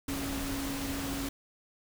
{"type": "tone in noise", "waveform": "sine", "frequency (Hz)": 275.5, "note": "C#4", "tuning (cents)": -11, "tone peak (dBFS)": -35, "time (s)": [0.08, 1.29], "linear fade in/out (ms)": 5, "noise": "pink", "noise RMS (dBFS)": -37, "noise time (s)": [0.08, 1.29], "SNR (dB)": -1, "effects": []}